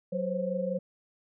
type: tone cluster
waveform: sine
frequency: 186.2 / 513 / 538 Hz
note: F#3 / C5 / C5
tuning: +11 / -34 / +48 cents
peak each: -33 / -33 / -32 dBFS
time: 0.12-0.79 s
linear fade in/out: 10 ms
effects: none